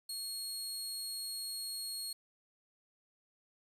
25% pulse tone, 4304 Hz, C8, 48 cents sharp, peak -34 dBFS, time 0.09-2.13 s, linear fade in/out 5 ms, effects 10-bit

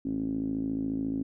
5% pulse tone with low-pass filter, 54.2 Hz, A1, 25 cents flat, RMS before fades -31 dBFS, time 0.05-1.23 s, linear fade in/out 5 ms, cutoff 270 Hz, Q 7.7, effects none

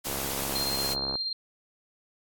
white noise, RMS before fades -33 dBFS, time 0.04-0.95 s, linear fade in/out 20 ms
click train, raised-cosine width 1 ms, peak -21 dBFS, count 75, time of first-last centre 0.07-1.155 s, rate 68.2 Hz
sine tone with tremolo, 4186 Hz, C8, in tune, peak -27 dBFS, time 0.55-1.33 s, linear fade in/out 5 ms, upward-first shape sine, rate 17 Hz, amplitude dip 40%
effects AAC 64 kbps

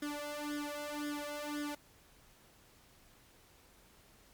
sawtooth tone with flanger, 294.1 Hz, D4, 3 cents sharp, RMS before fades -40 dBFS, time 0.02-1.75 s, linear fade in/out 5 ms, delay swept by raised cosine 0.58 to 1.98 ms, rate 1.9 Hz, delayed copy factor +0.95, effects pink hiss -63 dBFS RMS until 4.33 s + MP3 96 kbps

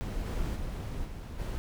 brown noise with level steps, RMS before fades -34 / -32 / -36 / -40 / -34 dBFS, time 0.01-1.58 s, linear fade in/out 0 ms, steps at 0.25 / 0.55 / 1.04 / 1.38 s, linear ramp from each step 20 ms, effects none

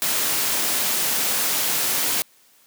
white noise, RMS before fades -22 dBFS, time 0.02-2.22 s, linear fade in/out 0 ms, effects white hiss -56 dBFS RMS until 2.66 s + high-pass 150 Hz 12 dB/octave

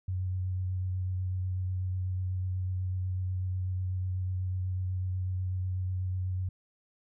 sine tone with vibrato, 92.4 Hz, F#2, 2 cents flat, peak -29 dBFS, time 0.08-6.49 s, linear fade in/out 5 ms, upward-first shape triangle, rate 8.1 Hz, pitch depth 19 cents each way, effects none

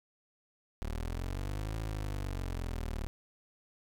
25% pulse linear two-way sweep, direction up then down, 36.71 to 55 to 36.71 Hz, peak -31 dBFS, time 0.82-3.07 s, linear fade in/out 0 ms, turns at 1.78 s, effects none

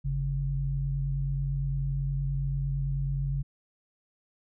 sine tone pair together, 49.14 / 138.59 Hz, G1 / C#3, +5 / 0 cents, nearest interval octave + tritone, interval 1795 cents, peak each -31 / -28 dBFS, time 0.04-3.43 s, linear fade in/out 20 ms, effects none

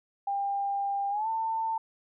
sine tone with pitch glide, 798 to 895.7 Hz, G5 to A5, +31 to +31 cents, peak -27 dBFS, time 0.27-1.78 s, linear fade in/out 5 ms, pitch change +200 cents, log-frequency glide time 1.1-1.28 s, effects none

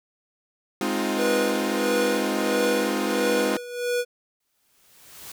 sawtooth chord, F minor seventh, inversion first, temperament equal with one note detuned, 207.7 / 261.6 / 311.1 / 352.9 Hz, Ab3 / C4 / Eb4 / F4, 0 / 0 / 0 / +18 cents, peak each -25 dBFS, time 0.81-3.57 s, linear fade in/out 2 ms
square tone with tremolo, 487 Hz, B4, 24 cents flat, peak -22 dBFS, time 1.16-4.05 s, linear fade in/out 50 ms, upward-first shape sine, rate 1.5 Hz, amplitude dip 80%
white noise with exponential growth, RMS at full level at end -38 dBFS, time 4.4-5.32 s, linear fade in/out 5 ms, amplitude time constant 200 ms
effects none

